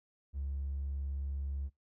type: tone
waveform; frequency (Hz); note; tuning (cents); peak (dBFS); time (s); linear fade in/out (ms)
triangle; 69.3; C#2; 0; -31; 0.33-1.7; 50
effects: noise-tail reverb RT60 0.2 s tail -25 dB re dry + tanh soft clip ceiling -31 dBFS